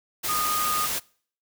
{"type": "tone in noise", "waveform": "sine", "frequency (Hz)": 1232, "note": "D#6", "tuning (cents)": -17, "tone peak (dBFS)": -25, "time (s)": [0.28, 0.87], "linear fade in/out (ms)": 20, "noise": "white", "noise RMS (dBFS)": -28, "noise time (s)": [0.23, 1], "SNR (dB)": 0, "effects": ["noise-tail reverb RT60 0.5 s tail -24 dB re dry"]}